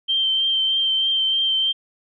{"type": "tone with vibrato", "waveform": "sine", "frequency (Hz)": 3136, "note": "G7", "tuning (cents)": 0, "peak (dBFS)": -17, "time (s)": [0.08, 1.73], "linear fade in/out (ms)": 20, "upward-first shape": "triangle", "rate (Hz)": 3.2, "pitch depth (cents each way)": 19, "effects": []}